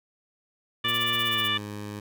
15% pulse tone with pitch glide, 116.4 to 103.7 Hz, A#2 to G#2, -2 to -2 cents, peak -28 dBFS, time 0.84-2 s, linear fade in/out 5 ms, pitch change -200 cents, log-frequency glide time 1.25-1.54 s
harmonic tone, 587.3 Hz, D5, in tune, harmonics 2 / 3 / 4 / 5 / 6, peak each -31 / -31 / -33 / -28 / -29 dBFS, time 0.84-1.58 s, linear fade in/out 10 ms
violet noise with tremolo, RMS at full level -35 dBFS, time 0.88-1.48 s, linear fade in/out 5 ms, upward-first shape sine, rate 16 Hz, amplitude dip 100%
effects none

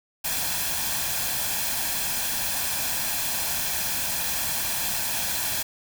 white noise with comb filter, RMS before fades -27 dBFS, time 0.24-5.63 s, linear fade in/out 10 ms, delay 1.2 ms, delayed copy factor +0.55, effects none

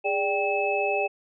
sine tone cluster, 409.1 / 585 / 783 / 2597 Hz, G#4 / D5 / G5 / E7, -26 / -7 / -2 / -26 cents, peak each -28 dBFS, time 0.04-1.08 s, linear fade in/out 20 ms, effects none

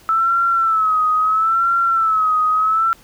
sine tone with vibrato, 1310 Hz, E6, 11 cents flat, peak -13 dBFS, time 0.09-2.93 s, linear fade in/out 0 ms, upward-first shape sine, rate 0.75 Hz, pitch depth 79 cents each way, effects pink hiss -48 dBFS RMS until 3.03 s

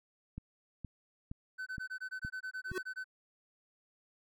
click train, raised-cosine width 5 ms, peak -29 dBFS, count 6, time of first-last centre 0.38-2.716 s, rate 2.14 Hz
triangle tone bursts, 1517 Hz, F#6, 43 cents sharp, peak -36 dBFS, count 14, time 1.58-3.043 s, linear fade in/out 20 ms, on 85 ms, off 21 ms
square tone with exponential growth, 370 Hz, F#4, in tune, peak -32 dBFS, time 2.66-2.78 s, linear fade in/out 2 ms, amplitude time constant 24 ms
effects none

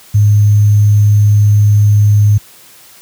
sine tone with sample-and-hold, 104.1 Hz, G#2, 5 cents sharp, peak -4 dBFS, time 0.14-2.38 s, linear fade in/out 10 ms, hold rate 6300 Hz, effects white hiss -40 dBFS RMS until 3.01 s + high-pass 60 Hz 12 dB/octave

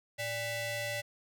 sawtooth ring-modulated tone, 696 Hz, F5, 6 cents flat, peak -27 dBFS, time 0.18-1.02 s, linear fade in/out 20 ms, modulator 1280 Hz, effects none

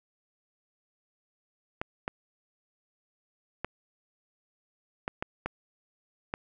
clicks, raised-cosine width 0.5 ms, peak -16 dBFS, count 7, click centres 1.815 / 2.079 / 3.646 / 5.079 / 5.225 / 5.46 / 6.339 s, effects none

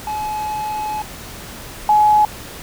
triangle / sine tone pair in turn, 852 / 845.1 Hz, G#5 / G#5, +44 / +30 cents, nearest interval unison, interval 14 cents, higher first, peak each -19 / -9 dBFS, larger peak second, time 0.07-1.02 / 1.89-2.25 s, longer first, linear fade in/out 2 ms, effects pink hiss -34 dBFS RMS until 2.62 s

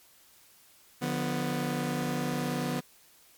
sawtooth chord, B diminished, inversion first, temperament just, 148.16 / 177.8 / 246.9 Hz, D3 / F3 / B3, +16 / +31 / 0 cents, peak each -30 / -31 / -28 dBFS, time 1.01-2.81 s, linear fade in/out 20 ms, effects white hiss -59 dBFS RMS until 3.37 s + MP3 96 kbps

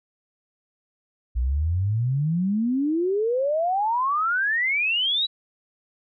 sine exponential sweep, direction up, 57.5 to 3968 Hz, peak -20 dBFS, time 1.35-5.27 s, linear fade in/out 20 ms, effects none

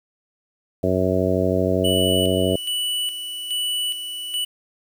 harmonic tone, 92.8 Hz, F#2, 6 cents sharp, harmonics 1 / 2 / 3 / 4 / 5 / 6 / 7, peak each -25 / -25 / -25 / -25 / -25 / -25 / -25 dBFS, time 0.83-2.56 s, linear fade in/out 5 ms
square tone with tremolo, 2960 Hz, F#7, in tune, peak -22 dBFS, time 1.84-4.45 s, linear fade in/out 10 ms, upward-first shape square, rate 1.2 Hz, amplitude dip 55%
effects 8-bit

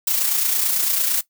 blue noise with amplitude modulation, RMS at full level -18 dBFS, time 0.07-1.21 s, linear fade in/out 5 ms, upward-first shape sine, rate 29 Hz, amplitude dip 45%, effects noise-tail reverb RT60 0.1 s tail -17 dB re dry

